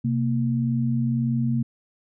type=tone pair together; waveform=sine; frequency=129.5 / 231.2 Hz; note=C3 / A#3; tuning=-17 / -14 cents; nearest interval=minor seventh; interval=1003 cents; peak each=-23 dBFS; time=0.04-1.63 s; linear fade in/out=10 ms; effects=none